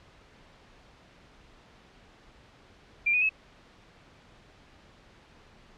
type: tone with pitch steps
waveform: sine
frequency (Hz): 2379 / 2479 / 2582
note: D7 / D#7 / E7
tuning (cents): +22 / -7 / -37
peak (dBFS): -21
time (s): 3.06-3.294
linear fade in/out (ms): 10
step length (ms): 78
effects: pink hiss -56 dBFS RMS until 5.77 s + low-pass 4000 Hz 12 dB/octave